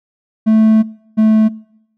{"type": "tone pair in turn", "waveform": "triangle", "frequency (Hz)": [219.2, 218], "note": ["A3", "A3"], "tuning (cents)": [-6, -16], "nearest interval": "unison", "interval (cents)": 10, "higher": "first", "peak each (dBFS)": -5, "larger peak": "neither", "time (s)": [[0.46, 0.83], [1.17, 1.49]], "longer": "first", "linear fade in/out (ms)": 20, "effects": ["noise-tail reverb RT60 0.8 s tail -23 dB re dry"]}